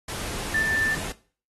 sine tone in noise, 1771 Hz, A6, 11 cents sharp, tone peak -22 dBFS, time 0.54-0.95 s, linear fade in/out 5 ms, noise pink, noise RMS -33 dBFS, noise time 0.08-1.12 s, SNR +8 dB, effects noise-tail reverb RT60 0.4 s tail -18 dB re dry + AAC 32 kbps

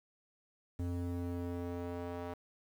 square tone with band-pass filter sweep, 87.31 Hz, F2, in tune, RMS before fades -39 dBFS, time 0.79-2.34 s, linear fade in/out 5 ms, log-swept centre 180 to 670 Hz, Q 0.98, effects 10-bit

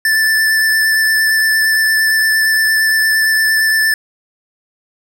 square tone with vibrato, 1760 Hz, A6, in tune, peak -11 dBFS, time 0.05-3.94 s, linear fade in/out 2 ms, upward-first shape sine, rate 8.7 Hz, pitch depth 14 cents each way, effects none

